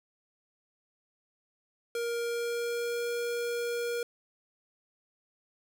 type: tone with pitch glide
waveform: square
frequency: 469.9 to 474.8 Hz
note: A#4 to A#4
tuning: +14 to +32 cents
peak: -31 dBFS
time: 1.95-4.03 s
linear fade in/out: 2 ms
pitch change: +18 cents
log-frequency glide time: 2.19-3.11 s
effects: none